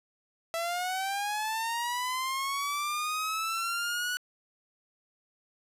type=linear sweep; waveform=sawtooth; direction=up; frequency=659.3 to 1480 Hz; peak=-26 dBFS; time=0.54-4.17 s; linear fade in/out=0 ms; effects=resampled to 32000 Hz + 10-bit